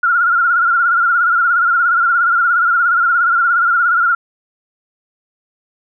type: tone with vibrato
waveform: sine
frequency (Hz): 1400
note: F6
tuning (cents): +4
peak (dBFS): -10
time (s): 0.03-4.15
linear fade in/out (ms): 5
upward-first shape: triangle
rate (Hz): 17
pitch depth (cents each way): 89
effects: none